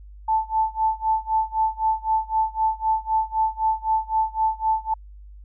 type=tone with tremolo; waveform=sine; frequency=880 Hz; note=A5; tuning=in tune; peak=-16 dBFS; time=0.28-4.94 s; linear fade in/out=5 ms; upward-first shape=sine; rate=3.9 Hz; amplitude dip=95%; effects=added 50 Hz sine -40 dBFS peak until 5.44 s